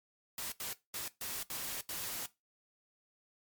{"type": "noise bursts at uneven times", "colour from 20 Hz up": "white", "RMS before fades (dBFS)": -40, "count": 6, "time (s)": [[0.38, 0.52], [0.6, 0.73], [0.94, 1.08], [1.21, 1.43], [1.5, 1.81], [1.89, 2.26]], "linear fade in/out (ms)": 2, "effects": ["noise-tail reverb RT60 0.2 s tail -17 dB re dry", "MP3 96 kbps"]}